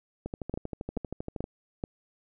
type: two click trains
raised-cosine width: 2 ms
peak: -18 / -21 dBFS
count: 4 / 16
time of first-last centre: 0.54-1.839 / 0.26-1.441 s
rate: 2.31 / 12.7 Hz
effects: none